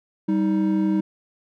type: tone pair together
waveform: triangle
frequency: 194.99 / 314.4 Hz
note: G3 / D#4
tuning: -9 / +18 cents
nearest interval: minor sixth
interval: 827 cents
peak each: -19 dBFS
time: 0.28-1.01 s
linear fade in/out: 10 ms
effects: none